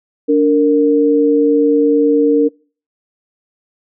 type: tone pair together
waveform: sine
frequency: 290.5 / 461.1 Hz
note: D4 / A#4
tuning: -19 / -19 cents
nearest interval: minor sixth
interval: 800 cents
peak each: -11 dBFS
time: 0.28-2.49 s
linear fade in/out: 20 ms
effects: noise-tail reverb RT60 0.4 s tail -25 dB re dry